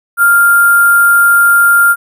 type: tone with sample-and-hold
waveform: sine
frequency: 1396.9 Hz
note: F6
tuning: in tune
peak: -4 dBFS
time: 0.17-1.96 s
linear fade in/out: 50 ms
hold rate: 11025 Hz
effects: none